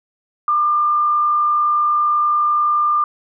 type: tone with frequency modulation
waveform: sine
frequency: 1197 Hz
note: D6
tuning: 33 cents sharp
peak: -13 dBFS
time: 0.48-3.04 s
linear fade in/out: 2 ms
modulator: 51.9 Hz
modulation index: 0.24
effects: none